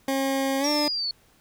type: tone with pitch glide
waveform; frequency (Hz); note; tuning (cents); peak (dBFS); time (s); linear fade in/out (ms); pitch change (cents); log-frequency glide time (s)
20% pulse; 270.2 to 296.4; C#4 to D4; -44 to +16; -18; 0.08-0.88; 2; +160; 0.59-0.69
type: exponential sweep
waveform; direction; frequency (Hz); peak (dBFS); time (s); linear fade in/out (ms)
sine; down; 5670 to 4355; -25; 0.64-1.11; 2
effects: pink hiss -60 dBFS RMS until 1.4 s